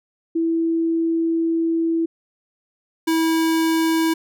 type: tone pair in turn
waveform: sine / square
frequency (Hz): 329.6 / 324.7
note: E4 / E4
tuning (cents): 0 / -26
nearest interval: unison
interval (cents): 26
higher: first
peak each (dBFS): -17 / -17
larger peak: neither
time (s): 0.35-2.06 / 3.07-4.14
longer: first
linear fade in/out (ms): 10
effects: none